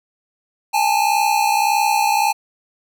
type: tone pair together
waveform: square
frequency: 818.3 / 880 Hz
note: G#5 / A5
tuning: -26 / 0 cents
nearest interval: minor second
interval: 126 cents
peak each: -18 dBFS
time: 0.73-2.33 s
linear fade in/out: 20 ms
effects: none